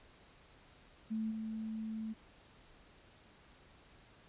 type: tone with level steps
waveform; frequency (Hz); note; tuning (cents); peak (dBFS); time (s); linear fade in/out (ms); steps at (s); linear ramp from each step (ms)
sine; 220; A3; 0; -34 / -38; 1.1-2.14; 20; 1.3; 20
effects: pink hiss -62 dBFS RMS until 4.28 s + resampled to 8000 Hz